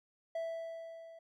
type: tone with level ramp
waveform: triangle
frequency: 659.3 Hz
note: E5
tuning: in tune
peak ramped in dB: -32 to -49 dBFS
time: 0.35-1.19 s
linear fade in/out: 5 ms
effects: none